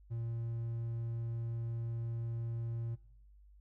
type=tone; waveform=triangle; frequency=115.7 Hz; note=A#2; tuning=13 cents flat; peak=-34 dBFS; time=0.1-2.96 s; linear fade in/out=20 ms; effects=noise-tail reverb RT60 0.7 s tail -19 dB re dry + added 50 Hz sine -57 dBFS peak until 3.6 s